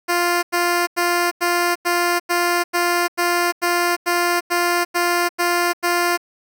10% pulse tone bursts, 349.2 Hz, F4, in tune, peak -8 dBFS, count 14, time 0.08-6.176 s, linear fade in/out 20 ms, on 350 ms, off 92 ms, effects none

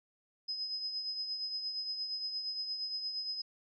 sine tone with tremolo, 5060 Hz, D#8, 28 cents sharp, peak -33 dBFS, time 0.48-3.42 s, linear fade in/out 10 ms, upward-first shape triangle, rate 8.6 Hz, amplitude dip 55%, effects none

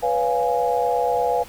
sine chord, C# dominant seventh, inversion third, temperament equal with one note detuned, 493.9 / 562.4 / 698.5 / 830.6 Hz, B4 / C#5 / E#5 / G#5, 0 / +25 / 0 / 0 cents, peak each -22 / -28 / -23 / -23 dBFS, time 0.02-1.44 s, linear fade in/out 20 ms, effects pink hiss -43 dBFS RMS until 1.48 s

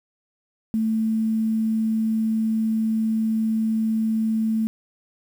sine tone with quantisation, 221.2 Hz, A3, 9 cents sharp, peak -19 dBFS, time 0.74-4.67 s, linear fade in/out 0 ms, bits 8, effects none

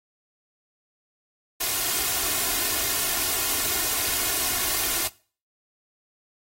white noise with comb filter, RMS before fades -25 dBFS, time 1.6-5.08 s, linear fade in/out 10 ms, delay 2.8 ms, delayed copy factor +0.65, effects noise-tail reverb RT60 0.4 s tail -21 dB re dry + AAC 48 kbps

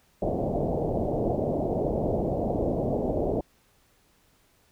white low-pass noise, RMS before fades -27 dBFS, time 0.22-3.41 s, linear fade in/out 2 ms, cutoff 700 Hz, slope 48 dB/octave, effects pink hiss -64 dBFS RMS until 4.71 s

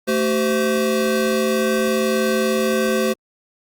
square tone cluster, 221.4 / 382.5 / 516 Hz, A3 / G4 / C5, +11 / -42 / -24 cents, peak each -22 dBFS, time 0.07-3.14 s, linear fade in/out 20 ms, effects Opus 48 kbps

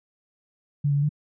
sine tone with pitch steps, 144.5 / 142.1 / 143.2 / 148.8 Hz, D3 / C#3 / D3 / D3, -28 / +43 / -43 / +23 cents, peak -19 dBFS, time 0.84-1.092 s, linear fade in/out 10 ms, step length 63 ms, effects none

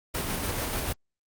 pink noise with tremolo, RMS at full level -29 dBFS, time 0.14-0.93 s, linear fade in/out 10 ms, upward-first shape square, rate 6.8 Hz, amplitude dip 25%, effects Opus 32 kbps

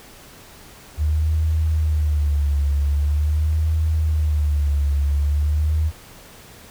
sine tone with vibrato, 75 Hz, D2, 37 cents sharp, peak -16 dBFS, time 0.97-5.92 s, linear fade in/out 50 ms, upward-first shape sine, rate 0.44 Hz, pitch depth 93 cents each way, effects pink hiss -44 dBFS RMS until 6.7 s

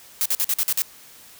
blue noise bursts, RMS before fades -21 dBFS, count 7, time 0.21-0.82 s, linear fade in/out 0 ms, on 46 ms, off 48 ms, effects white hiss -47 dBFS RMS until 1.39 s

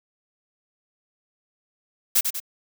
blue noise with echo, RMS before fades -18 dBFS, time 2.15-2.21 s, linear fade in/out 10 ms, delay 96 ms, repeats 2, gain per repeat -6 dB, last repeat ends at 2.402 s, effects none

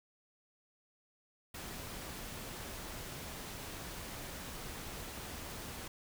pink noise, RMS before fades -45 dBFS, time 1.54-5.88 s, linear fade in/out 5 ms, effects none

